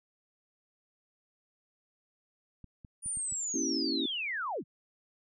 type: clicks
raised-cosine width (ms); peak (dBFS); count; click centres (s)
5; -36; 5; 2.643 / 2.848 / 3.061 / 3.172 / 3.324
type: linear sweep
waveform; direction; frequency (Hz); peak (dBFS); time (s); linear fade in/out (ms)
sine; down; 9600 to 99.4; -32; 3.02-4.64; 50
type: chord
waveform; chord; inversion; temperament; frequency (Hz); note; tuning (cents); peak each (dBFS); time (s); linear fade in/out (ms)
sine; A# diminished seventh; none; equal with one note detuned; 238.1 / 277.2 / 329.6 / 392; A#3 / C#4 / E4 / G4; +37 / 0 / 0 / 0; -38 / -34 / -35 / -40; 3.54-4.06; 5
effects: none